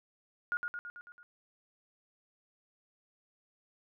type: tone with echo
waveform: sine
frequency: 1431 Hz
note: F6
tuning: 42 cents sharp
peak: -29 dBFS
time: 0.52-0.57 s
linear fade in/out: 0 ms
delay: 110 ms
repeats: 6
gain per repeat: -4 dB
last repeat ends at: 1.23 s
effects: none